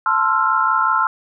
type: chord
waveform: sine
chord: F major seventh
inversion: first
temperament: equal with one note detuned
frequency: 880 / 1046.5 / 1331.5 / 1396.9 Hz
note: A5 / C6 / E6 / F6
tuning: 0 / 0 / +17 / 0 cents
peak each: -22 / -19 / -18 / -20 dBFS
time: 0.06-1.07 s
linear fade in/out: 2 ms
effects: none